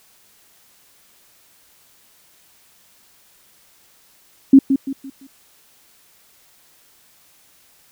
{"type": "tone with echo", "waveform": "sine", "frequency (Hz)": 270.8, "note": "C#4", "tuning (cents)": -40, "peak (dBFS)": -3, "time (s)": [4.53, 4.59], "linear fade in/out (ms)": 5, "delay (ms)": 170, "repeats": 4, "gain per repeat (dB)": -9, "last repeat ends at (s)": 5.27, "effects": ["white hiss -54 dBFS RMS until 7.91 s"]}